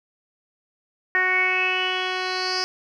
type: tone with low-pass filter sweep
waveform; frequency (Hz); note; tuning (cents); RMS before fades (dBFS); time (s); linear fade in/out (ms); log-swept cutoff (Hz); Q
10% pulse; 370; F#4; 0; -23; 1.15-2.64; 0; 1900 to 5000; 8.7
effects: none